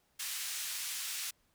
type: band-pass noise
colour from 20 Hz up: white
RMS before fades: -39 dBFS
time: 0.19-1.31 s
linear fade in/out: 10 ms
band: 1800 to 11000 Hz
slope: 12 dB/octave
effects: pink hiss -73 dBFS RMS until 1.54 s